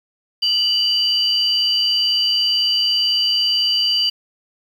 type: tone pair together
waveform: sine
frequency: 2960 / 4702 Hz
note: F#7 / D8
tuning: 0 / +1 cents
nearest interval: minor sixth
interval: 801 cents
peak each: -17 dBFS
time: 0.42-4.1 s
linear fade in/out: 10 ms
effects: tanh soft clip ceiling -7 dBFS + 7-bit